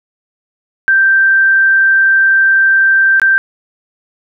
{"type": "tone with dropouts", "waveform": "sine", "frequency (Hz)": 1568, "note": "G6", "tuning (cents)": 0, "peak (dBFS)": -6, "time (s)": [0.88, 3.38], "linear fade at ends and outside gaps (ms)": 0, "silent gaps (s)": [3.198, 3.217], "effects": []}